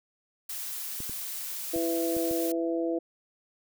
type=noise; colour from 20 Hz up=blue; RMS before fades=-36 dBFS; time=0.49-2.52 s; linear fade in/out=5 ms
type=clicks; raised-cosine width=3 ms; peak=-28 dBFS; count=5; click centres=1.004 / 1.096 / 1.762 / 2.167 / 2.312 s
type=harmonic tone; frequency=166.4 Hz; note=E3; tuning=17 cents sharp; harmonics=2 / 3 / 4; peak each=-28 / -32 / -34 dBFS; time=1.73-2.99 s; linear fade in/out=10 ms
effects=none